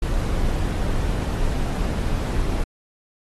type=noise; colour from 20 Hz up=brown; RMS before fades=-22 dBFS; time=0.02-2.64 s; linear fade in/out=5 ms; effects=AAC 32 kbps